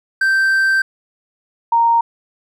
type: tone pair in turn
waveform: triangle / sine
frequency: 1562 / 928.8 Hz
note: G6 / A#5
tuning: -7 / -7 cents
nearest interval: major sixth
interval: 900 cents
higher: first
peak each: -10 / -10 dBFS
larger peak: neither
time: 0.21-0.82 / 1.72-2.01 s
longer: first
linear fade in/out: 5 ms
effects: none